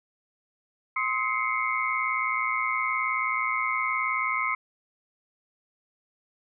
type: tone cluster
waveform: sine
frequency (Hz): 1048 / 1274 / 2101 / 2220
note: C6 / D#6 / C7 / C#7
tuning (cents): +2 / +41 / +7 / +2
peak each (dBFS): -30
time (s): 0.96-4.55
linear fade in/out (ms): 5
effects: none